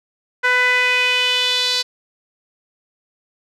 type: tone with band-pass filter sweep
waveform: sawtooth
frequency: 498.5 Hz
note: B4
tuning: 16 cents sharp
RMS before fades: -17 dBFS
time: 0.43-1.83 s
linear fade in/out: 20 ms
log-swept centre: 1700 to 4300 Hz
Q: 3.7
effects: none